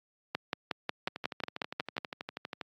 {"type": "two click trains", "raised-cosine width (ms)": 0.3, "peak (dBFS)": [-21, -14], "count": [20, 10], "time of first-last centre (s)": [[1.08, 2.612], [0.35, 1.98]], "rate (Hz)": [12.4, 5.52], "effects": ["high-pass 150 Hz 12 dB/octave", "AAC 32 kbps"]}